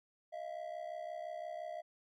triangle ring-modulated tone, 659.3 Hz, E5, in tune, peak -36 dBFS, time 0.32-1.82 s, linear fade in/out 20 ms, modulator 32.9 Hz, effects none

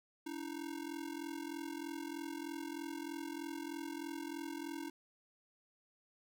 square ring-modulated tone, 309 Hz, D#4, 12 cents flat, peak -39 dBFS, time 0.26-4.9 s, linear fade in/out 5 ms, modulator 21.6 Hz, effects none

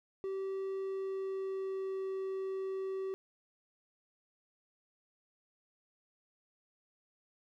triangle tone with pitch glide, 386.1 to 383.2 Hz, G4 to G4, -26 to -39 cents, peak -33 dBFS, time 0.24-3.14 s, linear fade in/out 0 ms, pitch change -13 cents, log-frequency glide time 0.75-2.07 s, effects none

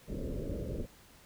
pink low-pass noise, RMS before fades -37 dBFS, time 0.07-0.87 s, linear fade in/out 50 ms, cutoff 600 Hz, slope 96 dB/octave, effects pink hiss -59 dBFS RMS until 1.25 s

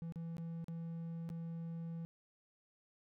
triangle tone with dropouts, 166.2 Hz, E3, 15 cents sharp, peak -39 dBFS, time 0.02-2.05 s, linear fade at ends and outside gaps 0 ms, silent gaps 0.123-0.158 / 0.368-0.382 / 0.643-0.683 / 1.291-1.301 s, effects none

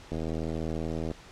click train, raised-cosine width 2 ms, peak -20 dBFS, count 81, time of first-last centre 0.12-1.114 s, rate 80.5 Hz, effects pink hiss -50 dBFS RMS until 1.31 s + low-pass 6000 Hz 12 dB/octave

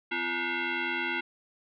sine tone with frequency modulation, 343.2 Hz, F4, 30 cents flat, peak -28 dBFS, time 0.11-1.21 s, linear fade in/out 10 ms, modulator 597 Hz, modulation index 4.4, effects none

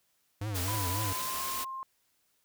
square tone with vibrato, 98 Hz, G2, in tune, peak -33 dBFS, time 0.41-1.13 s, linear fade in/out 5 ms, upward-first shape triangle, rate 3.7 Hz, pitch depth 210 cents each way
white noise, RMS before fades -36 dBFS, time 0.54-1.65 s, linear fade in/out 20 ms
sine tone with pitch glide, 994 to 1059.2 Hz, B5 to C6, +11 to +21 cents, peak -36 dBFS, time 0.68-1.83 s, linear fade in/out 0 ms, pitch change +110 cents, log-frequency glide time 0.96-1.41 s
effects white hiss -73 dBFS RMS until 2.44 s

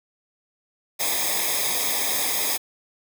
white noise with comb filter, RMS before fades -24 dBFS, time 0.99-2.58 s, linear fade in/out 20 ms, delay 0.69 ms, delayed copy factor -0.9, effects none

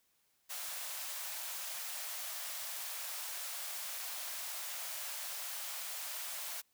white high-pass noise, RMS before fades -42 dBFS, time 0.49-6.62 s, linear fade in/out 20 ms, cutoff 560 Hz, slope 48 dB/octave, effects white hiss -75 dBFS RMS until 6.73 s

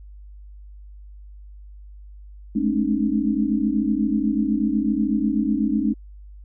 sine tone cluster, 209.9 / 218 / 270.7 / 303.7 Hz, G#3 / A3 / C#4 / D#4, +19 / -16 / -41 / -42 cents, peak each -24 dBFS, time 2.55-5.94 s, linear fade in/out 10 ms, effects added 50 Hz sine -39 dBFS peak until 6.44 s

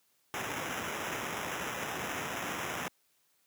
white noise with sample-and-hold, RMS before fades -37 dBFS, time 0.34-2.88 s, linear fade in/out 0 ms, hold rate 4410 Hz, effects white hiss -72 dBFS RMS until 3.46 s + high-pass 100 Hz 12 dB/octave

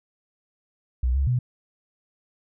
sine tone with pitch steps, 62.2 / 68.5 / 124.2 Hz, B1 / C#2 / B2, +13 / -20 / +10 cents, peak -19 dBFS, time 1.03-1.39 s, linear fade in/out 5 ms, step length 120 ms, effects none

